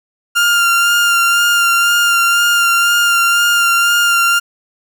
30% pulse tone with vibrato, 1396.9 Hz, F6, in tune, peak -7 dBFS, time 0.35-4.4 s, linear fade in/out 20 ms, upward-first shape sine, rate 2 Hz, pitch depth 18 cents each way, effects none

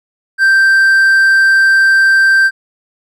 triangle tone, 1568 Hz, G6, in tune, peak -4 dBFS, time 0.38-2.51 s, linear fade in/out 50 ms, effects none

